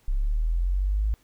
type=linear sweep; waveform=sine; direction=up; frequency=32.7 to 54.2 Hz; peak=-21 dBFS; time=0.08-1.14 s; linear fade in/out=0 ms; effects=pink hiss -63 dBFS RMS until 1.23 s